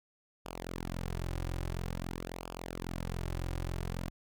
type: tone with flanger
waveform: sawtooth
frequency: 43.65 Hz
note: F1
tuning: in tune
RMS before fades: -38 dBFS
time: 0.45-4.1 s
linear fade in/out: 10 ms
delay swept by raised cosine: 0.5 to 4.6 ms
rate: 0.49 Hz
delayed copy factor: -0.8
effects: none